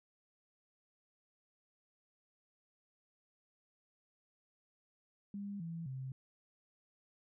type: tone with pitch steps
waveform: sine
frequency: 201.3 / 166.2 / 131.7 Hz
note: G3 / E3 / C3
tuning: +46 / +15 / +12 cents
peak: -40 dBFS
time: 5.34-6.12 s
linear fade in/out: 2 ms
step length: 260 ms
effects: none